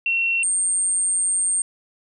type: tone pair in turn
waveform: sine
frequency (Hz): 2722 / 8642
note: F7 / C#9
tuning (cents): -45 / -45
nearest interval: octave + minor sixth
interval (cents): 2000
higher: second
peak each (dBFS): -18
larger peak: neither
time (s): 0.06-0.43 / 0.43-1.62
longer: second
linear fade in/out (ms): 2
effects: none